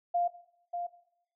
sine tone with echo, 698.5 Hz, F5, in tune, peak -25 dBFS, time 0.14-0.28 s, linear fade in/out 10 ms, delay 590 ms, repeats 1, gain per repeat -7 dB, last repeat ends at 0.87 s, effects noise-tail reverb RT60 0.8 s tail -17 dB re dry

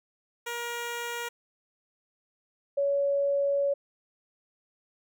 10% pulse / sine tone pair in turn, 474.1 / 562.1 Hz, A#4 / C#5, +29 / +24 cents, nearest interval minor third, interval 295 cents, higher second, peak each -24 / -23 dBFS, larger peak second, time 0.46-1.29 / 2.77-3.74 s, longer second, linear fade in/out 10 ms, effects none

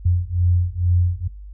sine beating tone pair, 87.5 / 89.7 Hz, F2 / F2, +4 / +47 cents, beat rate 2.2 Hz, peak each -19 dBFS, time 0.05-1.28 s, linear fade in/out 10 ms, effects noise-tail reverb RT60 0.2 s tail -17 dB re dry + added 50 Hz sine -34 dBFS peak until 1.53 s

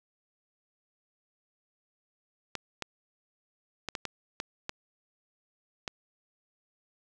clicks, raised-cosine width 0.2 ms, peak -16 dBFS, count 8, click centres 2.553 / 2.823 / 3.887 / 3.952 / 4.053 / 4.401 / 4.694 / 5.878 s, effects none

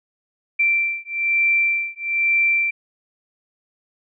sine beating tone pair, 2349 / 2350.1 Hz, D7 / D7, 0 / +1 cents, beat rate 1.1 Hz, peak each -20 / -20 dBFS, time 0.59-2.71 s, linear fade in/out 10 ms, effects none

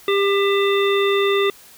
harmonic tone with a mistuned harmonic, 398.3 Hz, G4, 28 cents sharp, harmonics 1 / 3 / 5 / 7 / 9, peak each -16 / -24 / -26 / -29 / -26 dBFS, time 0.08-1.5 s, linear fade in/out 2 ms, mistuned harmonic 7, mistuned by -77 cents, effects white hiss -46 dBFS RMS until 1.77 s

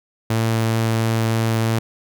sawtooth tone, 112.9 Hz, A2, 45 cents sharp, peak -13 dBFS, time 0.3-1.79 s, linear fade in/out 5 ms, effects none

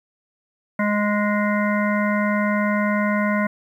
harmonic tone, 207.7 Hz, G#3, in tune, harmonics 1 / 3 / 5 / 7 / 9 / 10, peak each -20 / -25 / -27 / -28 / -30 / -30 dBFS, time 0.79-3.47 s, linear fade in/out 5 ms, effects 9-bit

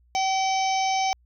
harmonic tone, 766 Hz, G5, 40 cents flat, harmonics 1 / 3 / 4 / 5 / 6 / 7 / 8, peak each -22 / -31 / -36 / -39 / -42 / -34 / -34 dBFS, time 0.15-1.13 s, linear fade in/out 0 ms, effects added 60 Hz sine -57 dBFS peak until 1.25 s

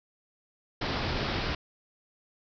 pink low-pass noise, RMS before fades -31 dBFS, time 0.81-1.55 s, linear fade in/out 5 ms, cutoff 5300 Hz, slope 96 dB/octave, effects none

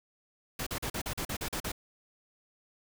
pink noise bursts, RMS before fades -35 dBFS, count 10, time 0.59-1.719 s, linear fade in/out 5 ms, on 76 ms, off 41 ms, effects none

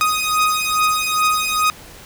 sawtooth beating tone pair, 1248 / 1250.4 Hz, D#6 / D#6, +5 / +8 cents, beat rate 2.4 Hz, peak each -15 dBFS, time 0.01-1.7 s, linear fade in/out 0 ms, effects pink hiss -40 dBFS RMS until 2.05 s

